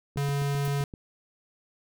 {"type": "click train", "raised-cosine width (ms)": 3, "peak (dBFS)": -28, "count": 7, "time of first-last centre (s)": [0.16, 0.938], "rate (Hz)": 7.71}
{"type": "tone", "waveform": "square", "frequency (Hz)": 141.4, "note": "C#3", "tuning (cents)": 35, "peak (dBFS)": -26, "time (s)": [0.17, 0.84], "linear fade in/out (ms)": 2}
{"type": "noise with exponential decay", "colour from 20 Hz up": "violet", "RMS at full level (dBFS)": -37, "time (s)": [0.65, 0.73], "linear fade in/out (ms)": 1, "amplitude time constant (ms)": 17}
{"effects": []}